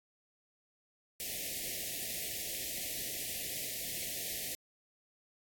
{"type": "band-stop noise", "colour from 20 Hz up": "white", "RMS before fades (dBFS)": -39, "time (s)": [1.2, 4.55], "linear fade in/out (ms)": 0, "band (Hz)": [730, 1800], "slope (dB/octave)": 96, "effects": ["AAC 64 kbps"]}